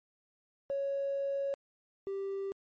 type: tone pair in turn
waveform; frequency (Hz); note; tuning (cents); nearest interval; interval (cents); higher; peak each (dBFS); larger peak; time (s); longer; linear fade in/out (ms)
triangle; 554.4 / 392; C#5 / G4; 0 / 0; tritone; 600; first; -27 / -31; first; 0.7-1.54 / 2.07-2.52; first; 0
effects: tanh soft clip ceiling -28 dBFS + MP3 32 kbps